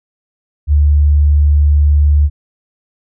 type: tone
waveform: sine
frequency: 73.42 Hz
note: D2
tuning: in tune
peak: -6 dBFS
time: 0.67-2.3 s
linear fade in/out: 50 ms
effects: none